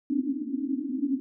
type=band-pass noise; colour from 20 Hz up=pink; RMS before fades=-29 dBFS; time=0.1-1.2 s; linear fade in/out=0 ms; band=250 to 300 Hz; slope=96 dB/octave; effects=none